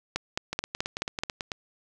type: two click trains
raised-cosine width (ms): 0.2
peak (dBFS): -10 / -14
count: 6 / 10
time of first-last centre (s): 0.16-1.235 / 0.53-1.518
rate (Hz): 4.65 / 9.11
effects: none